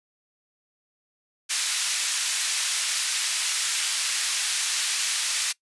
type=band-pass noise; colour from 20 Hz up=white; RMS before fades=-26 dBFS; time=1.49-5.53 s; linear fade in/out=20 ms; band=1800 to 8900 Hz; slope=12 dB/octave; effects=noise-tail reverb RT60 0.1 s tail -22 dB re dry + resampled to 24000 Hz